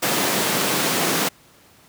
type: high-pass noise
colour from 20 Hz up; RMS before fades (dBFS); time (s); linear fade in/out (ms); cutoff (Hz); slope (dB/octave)
pink; -21; 0.02-1.29; 10; 160; 24
effects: pink hiss -52 dBFS RMS until 1.88 s + high-pass 80 Hz 12 dB/octave